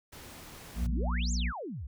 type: noise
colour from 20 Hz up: pink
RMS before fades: -48 dBFS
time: 0.12-0.87 s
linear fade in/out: 10 ms
type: harmonic tone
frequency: 59.5 Hz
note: A#1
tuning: 36 cents sharp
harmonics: 1 / 3 / 4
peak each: -28 / -38 / -40 dBFS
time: 0.75-1.53 s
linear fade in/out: 50 ms
type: exponential two-way sweep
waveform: sine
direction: up then down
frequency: 55 to 7660 to 55 Hz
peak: -36 dBFS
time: 0.79-1.87 s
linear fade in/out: 5 ms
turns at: 1.32 s
effects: none